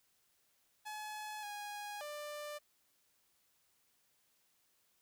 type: tone with pitch steps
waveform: sawtooth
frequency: 851 / 826 / 593 Hz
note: G#5 / G#5 / D5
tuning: +42 / -10 / +17 cents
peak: -39 dBFS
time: 0.85-2.59 s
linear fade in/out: 20 ms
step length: 580 ms
effects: white hiss -75 dBFS RMS until 5.01 s